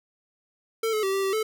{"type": "tone with pitch steps", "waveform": "square", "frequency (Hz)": [448.4, 430, 386.3, 390.1, 386.8, 435.9], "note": ["A4", "A4", "G4", "G4", "G4", "A4"], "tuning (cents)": [33, -40, -25, -8, -23, -16], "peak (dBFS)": -24, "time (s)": [0.83, 1.43], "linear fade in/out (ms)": 5, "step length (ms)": 100, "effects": []}